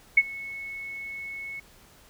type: tone with ADSR envelope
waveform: sine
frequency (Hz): 2200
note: C#7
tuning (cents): -14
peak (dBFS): -11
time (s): 0.17-1.6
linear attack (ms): 7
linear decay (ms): 42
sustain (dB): -23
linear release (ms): 7
effects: pink hiss -55 dBFS RMS until 2.09 s